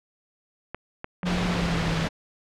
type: clicks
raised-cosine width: 0.5 ms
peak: -18 dBFS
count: 4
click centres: 0.746 / 1.044 / 1.232 / 1.332 s
type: tone with pitch glide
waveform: triangle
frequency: 178.3 to 163.5 Hz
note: F3 to E3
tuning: +36 to -14 cents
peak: -24 dBFS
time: 1.23-2.07 s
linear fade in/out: 10 ms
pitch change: -150 cents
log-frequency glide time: 1.47-1.92 s
type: noise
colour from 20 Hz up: pink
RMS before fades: -27 dBFS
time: 1.25-2.09 s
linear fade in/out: 20 ms
effects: low-pass 4000 Hz 12 dB/octave